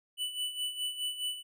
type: tone with tremolo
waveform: square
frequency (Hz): 2977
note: F#7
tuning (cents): +10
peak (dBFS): -31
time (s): 0.17-1.43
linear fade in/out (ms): 50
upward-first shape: sine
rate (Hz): 4.8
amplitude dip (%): 70
effects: none